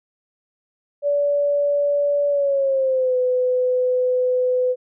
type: tone with pitch glide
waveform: sine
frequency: 575 to 503.5 Hz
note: D5 to B4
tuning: -37 to +33 cents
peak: -16 dBFS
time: 1.02-4.76 s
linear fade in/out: 50 ms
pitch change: -230 cents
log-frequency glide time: 2.29-3.17 s
effects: none